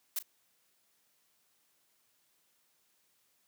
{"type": "noise with echo", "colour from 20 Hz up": "blue", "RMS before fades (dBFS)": -33, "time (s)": [0.16, 0.19], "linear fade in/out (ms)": 5, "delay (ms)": 37, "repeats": 1, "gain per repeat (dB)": -15, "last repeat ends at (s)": 0.227, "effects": ["white hiss -73 dBFS RMS until 3.47 s", "high-pass 100 Hz 12 dB/octave"]}